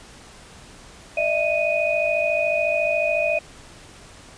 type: tone cluster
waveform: sine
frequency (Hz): 604 / 658 / 2486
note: D5 / E5 / D#7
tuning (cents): +48 / -3 / -2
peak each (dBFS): -23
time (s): 1.17-3.39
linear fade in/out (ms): 5
effects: pink hiss -45 dBFS RMS until 4.37 s + resampled to 22050 Hz